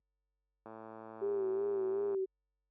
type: click train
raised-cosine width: 1 ms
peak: -34 dBFS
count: 166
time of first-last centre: 0.66-2.146 s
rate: 111 Hz
type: tone with vibrato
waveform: sine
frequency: 392.7 Hz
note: G4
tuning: 3 cents sharp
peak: -31 dBFS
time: 1.21-2.26 s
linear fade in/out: 20 ms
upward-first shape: sine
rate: 2.7 Hz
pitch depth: 58 cents each way
effects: added 50 Hz sine -61 dBFS peak until 2.7 s + high-pass 200 Hz 12 dB/octave